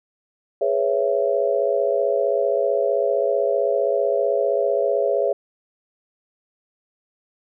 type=chord; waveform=sine; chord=C# minor seventh; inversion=second; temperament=just; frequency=415.8 / 498.9 / 554.4 / 665.2 Hz; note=G#4 / B4 / C#5 / E5; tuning=+2 / +17 / 0 / +16 cents; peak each=-23 / -25 / -21 / -24 dBFS; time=0.61-5.33 s; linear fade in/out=5 ms; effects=none